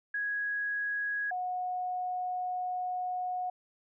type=tone pair in turn; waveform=sine; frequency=1661.2 / 729 Hz; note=G#6 / F#5; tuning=0 / -26 cents; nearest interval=octave + major second; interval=1426 cents; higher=first; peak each=-30 / -31 dBFS; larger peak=first; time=0.14-1.31 / 1.31-3.5 s; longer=second; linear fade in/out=5 ms; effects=none